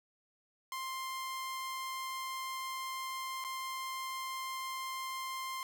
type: tone with dropouts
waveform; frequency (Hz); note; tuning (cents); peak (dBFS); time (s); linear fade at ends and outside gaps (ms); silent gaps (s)
sawtooth; 1051; C6; +7; -34; 0.72-5.63; 1; 3.441-3.447
effects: none